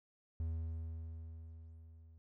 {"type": "tone with level ramp", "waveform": "triangle", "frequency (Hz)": 81.2, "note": "E2", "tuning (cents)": -26, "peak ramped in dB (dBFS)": [-33, -55], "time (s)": [0.4, 2.18], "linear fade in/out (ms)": 0, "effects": []}